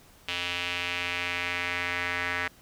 square tone with band-pass filter sweep, 88.1 Hz, F2, 16 cents sharp, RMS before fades -31 dBFS, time 0.28-2.48 s, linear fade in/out 5 ms, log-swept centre 2900 to 1900 Hz, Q 2.9, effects pink hiss -56 dBFS RMS until 2.61 s

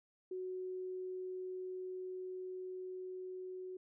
sine tone with level ramp, 370 Hz, F#4, in tune, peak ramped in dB -39 to -43 dBFS, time 0.31-3.77 s, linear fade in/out 5 ms, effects none

